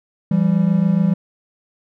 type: tone pair together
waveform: triangle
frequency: 168.91 / 196 Hz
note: E3 / G3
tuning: +43 / 0 cents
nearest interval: minor third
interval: 257 cents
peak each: -14 dBFS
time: 0.31-1.14 s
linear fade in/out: 5 ms
effects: none